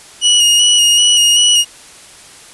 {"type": "tone with vibrato", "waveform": "sawtooth", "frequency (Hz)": 2900, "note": "F#7", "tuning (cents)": -35, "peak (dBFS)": -4, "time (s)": [0.21, 1.65], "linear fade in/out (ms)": 50, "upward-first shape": "square", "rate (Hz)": 2.6, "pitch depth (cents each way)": 21, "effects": ["white hiss -38 dBFS RMS until 2.53 s", "resampled to 24000 Hz"]}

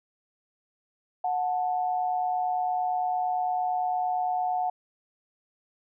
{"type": "tone pair together", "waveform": "sine", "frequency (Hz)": [731.2, 880], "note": ["F#5", "A5"], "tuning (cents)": [-21, 0], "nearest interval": "minor third", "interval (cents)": 321, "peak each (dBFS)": [-25, -33], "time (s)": [1.24, 4.7], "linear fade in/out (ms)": 5, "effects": []}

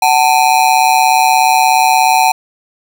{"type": "ring-modulated tone", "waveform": "square", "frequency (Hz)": 820, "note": "G#5", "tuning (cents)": -22, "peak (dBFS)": -5, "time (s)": [0.02, 2.32], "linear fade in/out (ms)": 5, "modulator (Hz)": 68.4, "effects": ["7-bit"]}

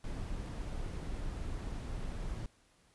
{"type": "noise", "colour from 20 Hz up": "brown", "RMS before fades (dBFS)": -39, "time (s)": [0.04, 2.46], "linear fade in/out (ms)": 2, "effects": ["pink hiss -68 dBFS RMS until 2.94 s", "resampled to 24000 Hz"]}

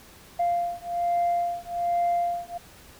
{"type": "beating tone pair", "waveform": "sine", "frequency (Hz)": [695, 696.2], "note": ["F5", "F5"], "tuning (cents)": [-9, -6], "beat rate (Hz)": 1.2, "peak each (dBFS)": -25, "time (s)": [0.39, 2.58], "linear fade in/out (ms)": 10, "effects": ["tanh soft clip ceiling -18 dBFS", "pink hiss -50 dBFS RMS until 2.99 s"]}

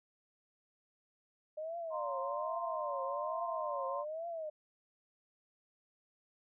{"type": "tone with vibrato", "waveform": "sine", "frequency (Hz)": 606, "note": "D#5", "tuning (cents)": -46, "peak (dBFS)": -38, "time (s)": [1.57, 4.5], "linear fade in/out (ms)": 10, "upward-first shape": "triangle", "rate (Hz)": 1.2, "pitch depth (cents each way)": 230}
{"type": "chord", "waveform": "sine", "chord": "F suspended fourth", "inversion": "none", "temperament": "equal", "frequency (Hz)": [698.5, 932.3, 1046.5], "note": ["F5", "Bb5", "C6"], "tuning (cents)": [0, 0, 0], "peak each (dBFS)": [-43, -44, -39], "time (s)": [1.9, 4.05], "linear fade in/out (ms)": 50}
{"effects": []}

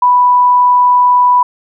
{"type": "tone", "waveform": "sine", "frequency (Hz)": 987.8, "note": "B5", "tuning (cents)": 0, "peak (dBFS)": -5, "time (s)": [0.02, 1.43], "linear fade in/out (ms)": 5, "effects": []}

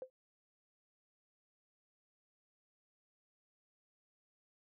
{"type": "tone with exponential decay", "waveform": "sine", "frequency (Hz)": 516, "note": "C5", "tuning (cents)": -24, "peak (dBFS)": -37, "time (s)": [0.02, 0.1], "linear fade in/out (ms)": 1, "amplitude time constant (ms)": 17, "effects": ["tanh soft clip ceiling -33 dBFS"]}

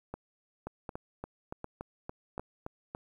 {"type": "two click trains", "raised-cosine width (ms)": 1, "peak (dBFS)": [-24, -24], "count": [4, 9], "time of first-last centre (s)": [[0.14, 2.396], [0.67, 2.949]], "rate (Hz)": [1.33, 3.51], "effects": ["10-bit"]}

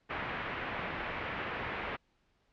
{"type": "low-pass noise", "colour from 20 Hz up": "white", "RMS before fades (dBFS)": -38, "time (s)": [0.09, 1.97], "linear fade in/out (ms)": 20, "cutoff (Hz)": 2400, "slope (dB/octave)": 24, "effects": ["pink hiss -73 dBFS RMS until 2.52 s", "low-pass 4000 Hz 12 dB/octave"]}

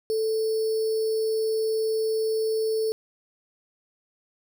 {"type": "tone with sample-and-hold", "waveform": "sine", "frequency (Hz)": 440.3, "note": "A4", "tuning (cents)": 1, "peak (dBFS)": -22, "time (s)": [0.1, 2.92], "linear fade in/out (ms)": 0, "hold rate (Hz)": 4900, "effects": []}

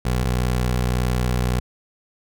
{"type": "tone pair in turn", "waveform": "20% pulse", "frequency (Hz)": [61.74, 61.74], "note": ["B1", "B1"], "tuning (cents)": [0, 0], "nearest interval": "unison", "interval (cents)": 0, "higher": "neither", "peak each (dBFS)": -14, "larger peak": "neither", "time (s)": [[0.05, 0.24], [0.24, 1.6]], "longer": "second", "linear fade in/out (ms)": 5, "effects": []}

